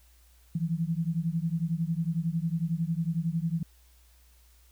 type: beating tone pair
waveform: sine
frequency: 160.8 / 171.8 Hz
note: E3 / F3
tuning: -43 / -28 cents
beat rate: 11 Hz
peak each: -29 / -30 dBFS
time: 0.55-3.63 s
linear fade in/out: 5 ms
effects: added 60 Hz sine -57 dBFS peak until 4.71 s + white hiss -64 dBFS RMS until 4.71 s